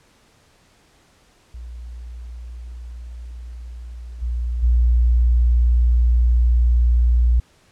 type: tone with level steps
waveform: sine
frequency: 59.6 Hz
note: A#1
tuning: 39 cents sharp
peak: -31 / -20 / -12 dBFS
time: 1.54-7.4 s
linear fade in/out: 5 ms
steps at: 4.21 / 4.62 s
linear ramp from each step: 20 ms
effects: pink hiss -56 dBFS RMS until 7.71 s + low-pass 9000 Hz 12 dB/octave